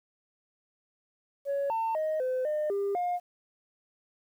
sine tone with pitch steps, 560 / 901 / 624 / 512 / 606 / 399.9 / 711 Hz, C#5 / A5 / D#5 / C5 / D#5 / G4 / F5, +18 / +41 / +5 / -38 / -46 / +35 / +31 cents, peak -25 dBFS, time 1.45-3.2 s, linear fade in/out 50 ms, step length 250 ms, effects tanh soft clip ceiling -25 dBFS + 10-bit

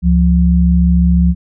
sine tone pair together, 69.7 / 175.63 Hz, C#2 / F3, +10 / +10 cents, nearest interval octave + major third, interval 1600 cents, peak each -10 dBFS, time 0.02-1.35 s, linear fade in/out 50 ms, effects none

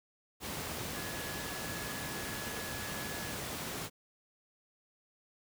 sine tone in noise, 1693 Hz, G#6, 33 cents sharp, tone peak -46 dBFS, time 0.93-3.38 s, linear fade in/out 50 ms, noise pink, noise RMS -39 dBFS, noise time 0.4-3.9 s, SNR -10 dB, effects high-pass 80 Hz 12 dB/octave

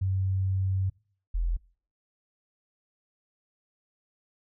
sine tone pair in turn, 95.2 / 42.36 Hz, F#2 / E1, +50 / +48 cents, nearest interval octave + major second, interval 1402 cents, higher first, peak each -24 dBFS, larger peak neither, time 0.01-0.9 / 1.34-1.57 s, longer first, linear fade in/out 10 ms, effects noise-tail reverb RT60 0.5 s tail -25 dB re dry

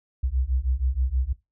sine beating tone pair, 61.3 / 67.6 Hz, B1 / C#2, -12 / -43 cents, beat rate 6.3 Hz, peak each -24 dBFS, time 0.23-1.33 s, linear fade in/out 10 ms, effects noise-tail reverb RT60 0.2 s tail -19 dB re dry + tanh soft clip ceiling -14 dBFS

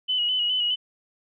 sine tone with vibrato, 2960 Hz, F#7, in tune, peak -21 dBFS, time 0.08-0.76 s, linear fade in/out 20 ms, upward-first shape square, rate 4.8 Hz, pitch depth 34 cents each way, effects none

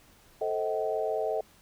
sine chord, A diminished seventh, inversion none, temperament just, 440 / 528 / 633.6 / 760.3 Hz, A4 / C5 / Eb5 / Gb5, 0 / +16 / +31 / +47 cents, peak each -31 / -36 / -31 / -35 dBFS, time 0.41-1.41 s, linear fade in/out 5 ms, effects pink hiss -59 dBFS RMS until 1.61 s

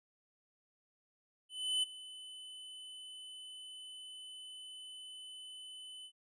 square tone with ADSR envelope, 3019 Hz, F#7, 34 cents sharp, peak -30 dBFS, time 1.49-6.12 s, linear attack 340 ms, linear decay 14 ms, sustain -18 dB, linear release 71 ms, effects resampled to 22050 Hz

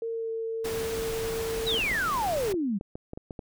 sine tone with pitch glide, 456.8 to 451 Hz, A#4 to A4, -35 to +43 cents, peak -29 dBFS, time 0.02-1.78 s, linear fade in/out 2 ms, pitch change -22 cents, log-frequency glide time 0.12-0.29 s
pink noise, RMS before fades -36 dBFS, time 0.64-2.53 s, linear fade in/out 10 ms
sine exponential sweep, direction down, 4075 to 185 Hz, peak -25 dBFS, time 1.66-2.79 s, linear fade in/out 20 ms
clicks, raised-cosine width 2 ms, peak -24 dBFS, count 11, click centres 1.743 / 1.791 / 1.839 / 1.915 / 2.541 / 2.811 / 2.955 / 3.134 / 3.175 / 3.308 / 3.392 s
effects none

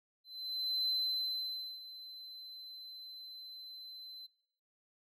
triangle tone with ADSR envelope, 4057 Hz, B7, 46 cents sharp, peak -28 dBFS, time 0.24-4.27 s, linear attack 640 ms, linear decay 920 ms, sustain -17 dB, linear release 13 ms, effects noise-tail reverb RT60 0.8 s tail -25 dB re dry + tanh soft clip ceiling -25 dBFS

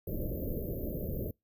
pink band-stop noise, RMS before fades -35 dBFS, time 0.07-1.31 s, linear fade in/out 5 ms, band 610 to 13000 Hz, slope 96 dB/octave, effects noise-tail reverb RT60 0.2 s tail -26 dB re dry + resampled to 32000 Hz

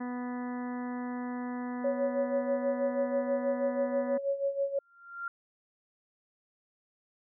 harmonic tone, 246.9 Hz, B3, in tune, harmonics 1 / 2 / 3 / 4 / 5 / 6 / 7 / 8, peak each -34 / -45 / -45 / -45 / -51 / -55 / -50 / -54 dBFS, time 0-4.18 s, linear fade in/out 10 ms
sine tone with tremolo, 555 Hz, C#5, 2 cents sharp, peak -25 dBFS, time 1.84-4.79 s, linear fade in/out 5 ms, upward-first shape sine, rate 6.2 Hz, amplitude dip 75%
sine tone with exponential growth, 1387 Hz, F6, 12 cents flat, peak -31 dBFS, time 4.77-5.28 s, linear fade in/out 2 ms, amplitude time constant 110 ms
effects none

